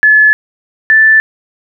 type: tone pair in turn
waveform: sine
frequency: 1719 / 1760.2 Hz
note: A6 / A6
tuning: -41 / 0 cents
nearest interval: unison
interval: 41 cents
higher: second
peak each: -3 dBFS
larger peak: neither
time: 0.03-0.33 / 0.9-1.2 s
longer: neither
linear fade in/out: 0 ms
effects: none